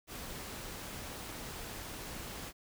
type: noise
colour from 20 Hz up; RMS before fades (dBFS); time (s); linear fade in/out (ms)
pink; -44; 0.07-2.53; 50
effects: none